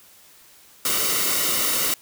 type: noise with comb filter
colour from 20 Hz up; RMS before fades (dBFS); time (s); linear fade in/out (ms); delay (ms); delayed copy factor
white; -22; 0.85-1.94; 2; 1.2; -0.6
effects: white hiss -51 dBFS RMS until 2.01 s